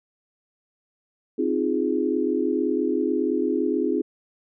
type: chord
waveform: sine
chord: F minor seventh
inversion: second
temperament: equal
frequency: 261.6 / 311.1 / 349.2 / 415.3 Hz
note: C4 / Eb4 / F4 / Ab4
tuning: 0 / 0 / 0 / 0 cents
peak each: -26 dBFS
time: 1.38-4.02 s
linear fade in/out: 10 ms
effects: none